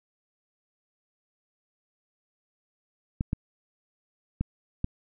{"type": "clicks", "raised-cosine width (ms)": 5, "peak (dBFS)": -14, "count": 4, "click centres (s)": [3.209, 3.331, 4.41, 4.844], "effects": []}